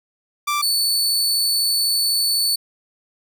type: tone pair in turn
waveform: sawtooth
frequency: 1174.7 / 4472 Hz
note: D6 / C#8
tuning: 0 / +14 cents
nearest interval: octave + major seventh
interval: 2314 cents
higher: second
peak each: -15 / -14 dBFS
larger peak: second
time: 0.47-0.62 / 0.62-2.56 s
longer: second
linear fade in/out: 10 ms
effects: none